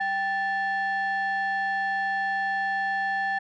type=tone pair together; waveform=sine; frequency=784 / 1756.7 Hz; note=G5 / A6; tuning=0 / -3 cents; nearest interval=octave + major second; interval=1397 cents; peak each=-25 dBFS; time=0-3.39 s; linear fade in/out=10 ms; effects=tanh soft clip ceiling -21 dBFS